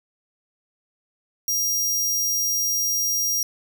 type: tone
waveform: sawtooth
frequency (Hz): 5700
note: F8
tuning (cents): +34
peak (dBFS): -18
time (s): 1.48-3.43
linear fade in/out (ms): 2
effects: none